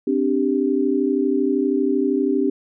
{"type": "chord", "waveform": "sine", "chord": "C suspended second", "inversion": "none", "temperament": "just", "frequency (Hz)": [261.6, 294.3, 392.4], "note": ["C4", "D4", "G4"], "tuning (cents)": [0, 4, 2], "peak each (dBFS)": -21, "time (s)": [0.07, 2.5], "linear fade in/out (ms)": 5, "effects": []}